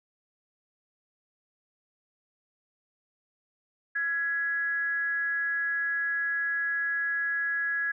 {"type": "tone with frequency modulation", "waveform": "sine", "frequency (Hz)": 1673, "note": "G#6", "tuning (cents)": 12, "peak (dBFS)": -26, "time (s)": [3.95, 7.92], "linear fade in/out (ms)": 10, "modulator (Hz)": 309, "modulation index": 0.31, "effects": []}